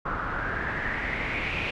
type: noise with low-pass filter sweep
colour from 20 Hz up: pink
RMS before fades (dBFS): -30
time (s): 0.05-1.71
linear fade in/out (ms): 10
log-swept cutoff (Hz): 1300 to 2600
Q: 5.5
effects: none